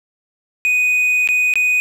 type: tone with dropouts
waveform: triangle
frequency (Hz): 2489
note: D#7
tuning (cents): 0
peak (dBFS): -11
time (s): 0.65-1.8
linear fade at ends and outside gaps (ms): 0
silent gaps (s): 1.275-1.288 / 1.538-1.556
effects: 8-bit